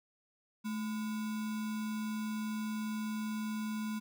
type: tone with sample-and-hold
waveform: sine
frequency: 216.1 Hz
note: A3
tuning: 31 cents flat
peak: -34 dBFS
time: 0.64-4 s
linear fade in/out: 20 ms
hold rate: 1225 Hz
effects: none